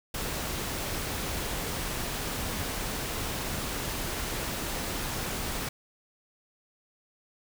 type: noise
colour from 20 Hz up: pink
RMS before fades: -33 dBFS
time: 0.14-5.69 s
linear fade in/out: 5 ms
effects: none